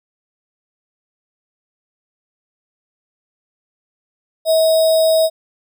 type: tone with sample-and-hold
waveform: sine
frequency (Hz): 643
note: E5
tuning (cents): -43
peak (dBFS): -10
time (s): 4.45-5.3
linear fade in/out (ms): 50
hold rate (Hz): 4410
effects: none